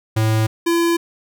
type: tone pair in turn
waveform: square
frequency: 110 / 338.5 Hz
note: A2 / E4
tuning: 0 / +46 cents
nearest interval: octave + perfect fifth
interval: 1946 cents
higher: second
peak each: -15 dBFS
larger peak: neither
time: 0.16-0.47 / 0.66-0.97 s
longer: neither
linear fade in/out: 10 ms
effects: none